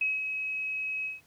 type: tone with ADSR envelope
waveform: sine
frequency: 2555 Hz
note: D#7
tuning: 45 cents sharp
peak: -24 dBFS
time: 0.01-1.21 s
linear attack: 4 ms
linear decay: 190 ms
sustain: -6 dB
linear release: 160 ms
effects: pink hiss -63 dBFS RMS until 1.26 s + high-pass 60 Hz 12 dB/octave